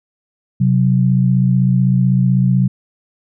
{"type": "tone pair together", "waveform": "sine", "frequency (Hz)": [129.9, 185.79], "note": ["C3", "F#3"], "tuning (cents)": [-12, 7], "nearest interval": "tritone", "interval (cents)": 619, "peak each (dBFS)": [-12, -14], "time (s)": [0.6, 2.68], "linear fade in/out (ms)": 10, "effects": []}